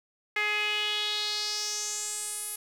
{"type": "tone with band-pass filter sweep", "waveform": "sawtooth", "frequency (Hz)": 420, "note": "G#4", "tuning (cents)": 19, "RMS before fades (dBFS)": -31, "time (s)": [0.36, 2.56], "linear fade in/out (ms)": 5, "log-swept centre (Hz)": [2100, 11000], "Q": 3.9, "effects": ["9-bit"]}